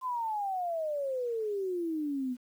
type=exponential sweep; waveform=sine; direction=down; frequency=1046.5 to 243.3 Hz; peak=-30 dBFS; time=0.01-2.37 s; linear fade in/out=50 ms; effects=10-bit